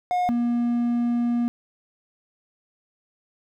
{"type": "tone pair in turn", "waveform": "triangle", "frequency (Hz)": [720, 238.5], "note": ["F#5", "A#3"], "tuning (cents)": [-47, 40], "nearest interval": "octave + perfect fifth", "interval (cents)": 1913, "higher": "first", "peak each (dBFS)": -18, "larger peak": "neither", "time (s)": [[0.11, 0.29], [0.29, 1.48]], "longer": "second", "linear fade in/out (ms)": 0, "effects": []}